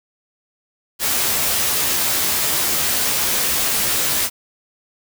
white noise with comb filter, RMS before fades -19 dBFS, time 0.99-4.3 s, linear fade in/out 50 ms, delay 14 ms, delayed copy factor +0.55, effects none

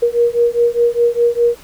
sine beating tone pair, 471.5 / 476.4 Hz, A#4 / A#4, +20 / +38 cents, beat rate 4.9 Hz, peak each -14 dBFS, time 0.02-1.56 s, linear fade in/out 10 ms, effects pink hiss -42 dBFS RMS until 1.63 s

